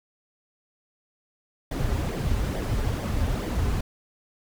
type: noise with flanger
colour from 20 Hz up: brown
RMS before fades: -26 dBFS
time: 1.71-3.81 s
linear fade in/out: 5 ms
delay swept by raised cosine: 0.72 to 6.32 ms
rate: 2.3 Hz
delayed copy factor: -0.7
effects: none